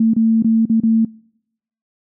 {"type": "tone with dropouts", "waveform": "sine", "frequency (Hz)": 224.5, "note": "A3", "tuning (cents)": 35, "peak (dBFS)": -10, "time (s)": [0, 1.05], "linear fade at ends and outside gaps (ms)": 5, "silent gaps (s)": [[0.137, 0.164], [0.425, 0.444], [0.655, 0.697], [0.802, 0.834]], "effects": ["noise-tail reverb RT60 0.8 s tail -26 dB re dry"]}